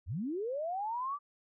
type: linear sweep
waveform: sine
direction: up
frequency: 63.5 to 1184 Hz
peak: -33 dBFS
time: 0.06-1.19 s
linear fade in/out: 50 ms
effects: none